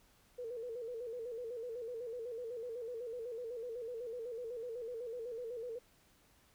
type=tone with vibrato; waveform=sine; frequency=472.2 Hz; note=A#4; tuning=22 cents sharp; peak=-40 dBFS; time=0.38-5.79 s; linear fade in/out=10 ms; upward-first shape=square; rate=8 Hz; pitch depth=76 cents each way; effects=pink hiss -68 dBFS RMS until 6.54 s